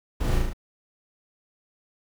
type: noise with echo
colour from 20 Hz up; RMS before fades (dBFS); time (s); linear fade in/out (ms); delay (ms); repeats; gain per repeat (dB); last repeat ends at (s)
brown; -25; 0.2-0.39; 10; 36; 4; -2; 0.534
effects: none